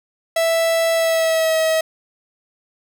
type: tone with pitch glide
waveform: 45% pulse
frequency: 659.3 to 640.2 Hz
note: E5 to D#5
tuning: 0 to +49 cents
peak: -15 dBFS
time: 0.36-1.81 s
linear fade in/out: 5 ms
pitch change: -51 cents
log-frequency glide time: 0.93-1.57 s
effects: none